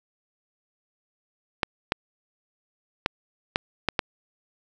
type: clicks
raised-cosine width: 0.3 ms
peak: -5 dBFS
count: 6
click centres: 1.632 / 1.921 / 3.061 / 3.559 / 3.887 / 3.992 s
effects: none